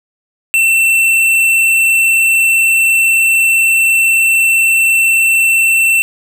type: tone with hard clipping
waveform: sine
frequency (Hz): 2689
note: E7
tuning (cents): +34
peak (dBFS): -9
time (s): 0.54-6.02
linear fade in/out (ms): 0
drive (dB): 13
effects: none